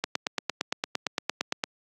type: click train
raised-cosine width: 0.2 ms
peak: -8 dBFS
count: 15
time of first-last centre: 0.04-1.638 s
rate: 8.76 Hz
effects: high-pass 200 Hz 12 dB/octave + Opus 48 kbps